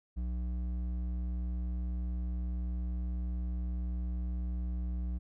sine tone with hard clipping, 60.8 Hz, B1, 26 cents flat, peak -34 dBFS, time 0.16-5.19 s, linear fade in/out 20 ms, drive 8 dB, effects none

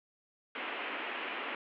white band-pass noise, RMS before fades -39 dBFS, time 0.55-1.55 s, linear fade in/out 2 ms, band 240 to 2900 Hz, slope 48 dB/octave, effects none

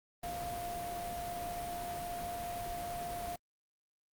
sine tone in noise, 698.5 Hz, F5, in tune, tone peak -38 dBFS, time 0.23-3.36 s, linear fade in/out 5 ms, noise pink, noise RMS -44 dBFS, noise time 0.23-3.36 s, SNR +3 dB, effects Opus 32 kbps

